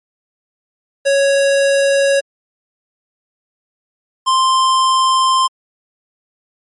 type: tone pair in turn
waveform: square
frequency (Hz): 554.4 / 1046.6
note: C#5 / C6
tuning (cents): 0 / 0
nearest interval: major seventh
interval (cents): 1100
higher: second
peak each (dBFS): -11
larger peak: neither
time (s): 1.05-2.21 / 4.26-5.48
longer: second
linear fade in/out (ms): 20
effects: MP3 48 kbps